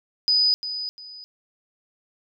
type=tone with echo; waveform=sine; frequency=4978 Hz; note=D#8; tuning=in tune; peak=-16 dBFS; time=0.28-0.54 s; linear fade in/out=0 ms; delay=350 ms; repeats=2; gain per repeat=-11 dB; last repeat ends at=1.24 s; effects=none